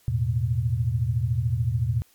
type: chord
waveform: sine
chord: E suspended fourth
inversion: none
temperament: just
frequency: 82.41 / 109.88 / 123.61 Hz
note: E2 / A2 / B2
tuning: 0 / -2 / +2 cents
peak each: -29 / -25 / -24 dBFS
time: 0.08-2.02 s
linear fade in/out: 0 ms
effects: white hiss -60 dBFS RMS until 2.14 s + MP3 96 kbps